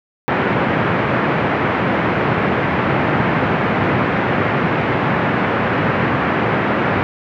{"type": "band-pass noise", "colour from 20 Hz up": "pink", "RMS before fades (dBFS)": -17, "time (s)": [0.28, 7.03], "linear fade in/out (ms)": 0, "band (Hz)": [110, 2200], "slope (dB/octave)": 24, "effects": []}